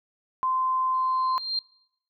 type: tone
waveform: sine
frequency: 1036 Hz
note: C6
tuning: 17 cents flat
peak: -22 dBFS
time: 0.43-1.38 s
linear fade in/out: 0 ms
type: tone with exponential growth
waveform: sine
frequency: 4183 Hz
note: C8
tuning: 1 cent flat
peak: -22 dBFS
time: 0.94-1.59 s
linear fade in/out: 2 ms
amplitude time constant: 140 ms
effects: noise-tail reverb RT60 0.8 s tail -24 dB re dry